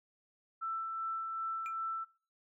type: tone with tremolo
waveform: sine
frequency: 1330 Hz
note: E6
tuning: 15 cents sharp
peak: -34 dBFS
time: 0.61-2.05 s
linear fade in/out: 20 ms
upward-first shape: sine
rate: 2.6 Hz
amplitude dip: 30%
type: tone with exponential decay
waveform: triangle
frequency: 2400 Hz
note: D7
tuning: 37 cents sharp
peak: -38 dBFS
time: 1.66-1.76 s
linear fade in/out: 0 ms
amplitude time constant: 21 ms
effects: noise-tail reverb RT60 0.5 s tail -24 dB re dry